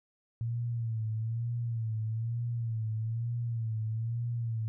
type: tone with vibrato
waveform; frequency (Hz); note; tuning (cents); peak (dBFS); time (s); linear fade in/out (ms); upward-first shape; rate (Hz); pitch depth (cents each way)
sine; 114.2; A#2; -35; -30; 0.41-4.68; 0; sine; 1.1; 71
effects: none